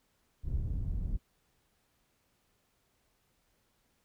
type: low-pass noise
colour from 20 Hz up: pink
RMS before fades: -33 dBFS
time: 0.43-1.19 s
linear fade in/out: 50 ms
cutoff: 110 Hz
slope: 12 dB/octave
effects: pink hiss -74 dBFS RMS until 4.04 s